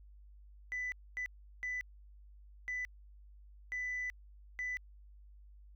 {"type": "tone bursts at uneven times", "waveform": "sine", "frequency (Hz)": 1993, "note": "B6", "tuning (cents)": 15, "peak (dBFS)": -34, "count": 6, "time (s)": [[0.72, 0.92], [1.17, 1.26], [1.63, 1.81], [2.68, 2.85], [3.72, 4.1], [4.59, 4.77]], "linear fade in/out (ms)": 0, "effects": ["tanh soft clip ceiling -33 dBFS", "added 50 Hz sine -54 dBFS peak until 5.75 s"]}